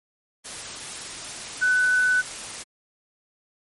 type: tone in noise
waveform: sine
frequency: 1498 Hz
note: F#6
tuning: 21 cents sharp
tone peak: -17 dBFS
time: 1.61-2.22 s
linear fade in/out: 20 ms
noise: white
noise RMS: -35 dBFS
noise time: 0.44-2.64 s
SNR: +15 dB
effects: MP3 48 kbps